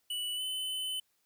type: tone with pitch glide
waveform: square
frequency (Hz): 2960 to 3029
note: F#7 to F#7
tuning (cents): 0 to +40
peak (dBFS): -34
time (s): 0.1-1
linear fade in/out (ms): 5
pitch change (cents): +40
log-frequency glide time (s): 0.36-0.41
effects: white hiss -75 dBFS RMS until 1.25 s